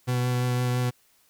40% pulse tone with vibrato, 124.3 Hz, B2, 12 cents sharp, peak -22 dBFS, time 0.07-0.91 s, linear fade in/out 20 ms, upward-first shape triangle, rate 5.9 Hz, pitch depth 14 cents each way, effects white hiss -63 dBFS RMS until 1.29 s

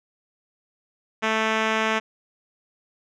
5% pulse tone with low-pass filter, 220 Hz, A3, in tune, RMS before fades -23 dBFS, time 1.22-2 s, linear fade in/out 20 ms, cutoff 3700 Hz, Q 0.8, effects none

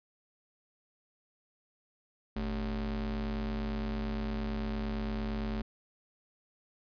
square ring-modulated tone, 84.2 Hz, E2, 37 cents sharp, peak -30 dBFS, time 2.36-5.62 s, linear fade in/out 5 ms, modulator 134 Hz, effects resampled to 11025 Hz

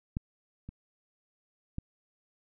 clicks, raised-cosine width 5 ms, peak -19 / -29 / -22 dBFS, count 3, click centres 0.169 / 0.69 / 1.784 s, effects none

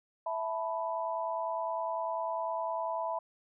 sine chord, E suspended fourth, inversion none, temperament just, 659.3 / 879 / 988.9 Hz, E5 / A5 / B5, 0 / -2 / +2 cents, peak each -35 / -38 / -35 dBFS, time 0.26-3.19 s, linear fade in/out 5 ms, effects none

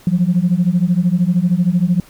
sine beating tone pair, 171 / 184 Hz, F3 / F#3, -36 / -9 cents, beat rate 13 Hz, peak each -14 dBFS, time 0.07-2 s, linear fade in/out 2 ms, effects tanh soft clip ceiling -5 dBFS + pink hiss -46 dBFS RMS until 2.09 s

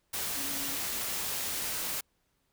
sine tone in noise, 277.2 Hz, C#4, in tune, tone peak -43 dBFS, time 0.36-0.76 s, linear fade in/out 10 ms, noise white, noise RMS -34 dBFS, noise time 0.13-2.01 s, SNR -12 dB, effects pink hiss -75 dBFS RMS until 2.52 s

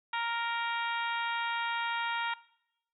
harmonic tone, 466.2 Hz, A#4, in tune, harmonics 2 / 3 / 4 / 5 / 6 / 7 / 8, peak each -33 / -37 / -39 / -41 / -43 / -44 / -45 dBFS, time 0.13-2.34 s, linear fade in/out 5 ms, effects noise-tail reverb RT60 0.8 s tail -20 dB re dry

